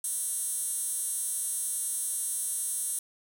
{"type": "tone with high-pass filter", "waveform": "15% pulse", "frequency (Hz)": 362.1, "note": "F#4", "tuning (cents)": -37, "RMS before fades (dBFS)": -32, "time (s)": [0.04, 2.99], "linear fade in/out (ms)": 2, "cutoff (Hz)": 9500, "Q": 5, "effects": []}